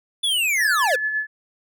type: linear sweep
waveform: square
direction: down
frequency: 3514 to 458.7 Hz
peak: -19 dBFS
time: 0.23-0.96 s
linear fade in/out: 10 ms
type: tone with tremolo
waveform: sine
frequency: 1723 Hz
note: A6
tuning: 37 cents flat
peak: -19 dBFS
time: 0.57-1.27 s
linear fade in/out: 50 ms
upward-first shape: sine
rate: 8.7 Hz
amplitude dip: 45%
effects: none